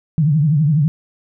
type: tone with vibrato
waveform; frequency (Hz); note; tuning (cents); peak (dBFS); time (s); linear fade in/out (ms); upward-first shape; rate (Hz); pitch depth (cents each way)
sine; 150.8; D3; +46; -11; 0.18-0.88; 0; triangle; 12; 180
effects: none